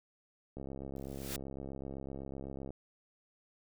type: click train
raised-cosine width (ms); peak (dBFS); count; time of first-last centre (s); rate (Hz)
2; -30; 146; 0.57-2.705; 67.9
type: noise with exponential growth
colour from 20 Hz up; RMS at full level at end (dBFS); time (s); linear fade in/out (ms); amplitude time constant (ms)
white; -38; 0.96-1.36; 1; 86
effects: none